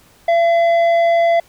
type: tone with tanh clipping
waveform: sine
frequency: 677 Hz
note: E5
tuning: 46 cents sharp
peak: -12 dBFS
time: 0.28-1.4 s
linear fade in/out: 5 ms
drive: 8 dB
effects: pink hiss -50 dBFS RMS until 1.48 s